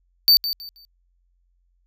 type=tone with echo; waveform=square; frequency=4581 Hz; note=D8; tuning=44 cents flat; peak=-11 dBFS; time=0.28-0.37 s; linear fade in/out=0 ms; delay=160 ms; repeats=3; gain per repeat=-12 dB; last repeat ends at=0.85 s; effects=added 44 Hz sine -62 dBFS peak until 1.86 s